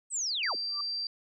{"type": "linear sweep", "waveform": "sine", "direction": "down", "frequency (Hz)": [8350, 116.54], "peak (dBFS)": -29, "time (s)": [0.1, 0.56], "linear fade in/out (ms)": 50}
{"type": "tone", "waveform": "sine", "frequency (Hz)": 4699, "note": "D8", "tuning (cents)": 0, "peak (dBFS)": -31, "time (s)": [0.43, 1.07], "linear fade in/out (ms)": 2}
{"type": "tone with exponential growth", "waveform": "sine", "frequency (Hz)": 1174.7, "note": "D6", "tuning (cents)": 0, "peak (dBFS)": -33, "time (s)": [0.69, 0.81], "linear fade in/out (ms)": 5, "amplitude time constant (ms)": 26}
{"effects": []}